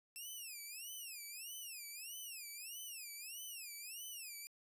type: tone with vibrato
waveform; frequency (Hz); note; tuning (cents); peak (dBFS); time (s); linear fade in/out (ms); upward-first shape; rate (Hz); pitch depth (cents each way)
5% pulse; 2637; E7; 0; -38; 0.16-4.47; 0; sine; 1.6; 240
effects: resampled to 32000 Hz